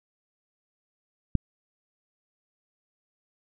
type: click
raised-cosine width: 5 ms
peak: -9 dBFS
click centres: 1.353 s
effects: none